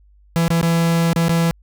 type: tone with dropouts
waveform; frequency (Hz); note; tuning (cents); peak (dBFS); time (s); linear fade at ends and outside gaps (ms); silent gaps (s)
45% pulse; 167; E3; +23; -14; 0.36-1.51; 0; 0.48-0.504 / 0.613-0.629 / 1.131-1.161 / 1.283-1.294
effects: added 50 Hz sine -48 dBFS peak until 1.62 s